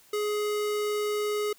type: tone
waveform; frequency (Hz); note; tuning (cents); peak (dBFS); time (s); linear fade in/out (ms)
square; 418.8; G#4; +15; -27; 0.13-1.53; 5
effects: white hiss -58 dBFS RMS until 1.58 s